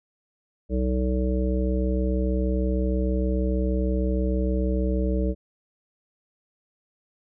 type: harmonic tone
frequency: 63.2 Hz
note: B1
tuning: 41 cents sharp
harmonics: 1 / 3 / 5 / 7 / 9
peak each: -23 / -28 / -30 / -31 / -33 dBFS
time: 0.69-5.35 s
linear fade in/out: 50 ms
effects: none